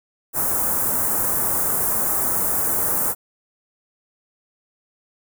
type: band-stop noise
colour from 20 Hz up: white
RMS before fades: -21 dBFS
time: 0.33-3.15 s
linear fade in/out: 50 ms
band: 1400 to 8500 Hz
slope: 24 dB/octave
effects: none